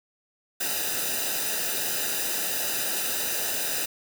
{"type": "noise with comb filter", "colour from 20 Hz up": "white", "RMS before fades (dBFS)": -28, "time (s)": [0.6, 3.86], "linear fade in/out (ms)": 10, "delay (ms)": 0.91, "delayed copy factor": -0.75, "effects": []}